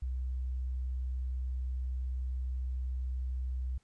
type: tone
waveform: sine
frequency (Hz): 63.5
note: B1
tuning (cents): +49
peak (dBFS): -32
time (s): 0.02-3.78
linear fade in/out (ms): 5
effects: pink hiss -73 dBFS RMS until 3.83 s + resampled to 22050 Hz